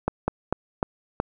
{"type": "slowing click train", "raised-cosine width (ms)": 1, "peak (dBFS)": -8, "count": 5, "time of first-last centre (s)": [0.08, 1.201], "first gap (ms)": 200, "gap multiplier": 1.23, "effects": []}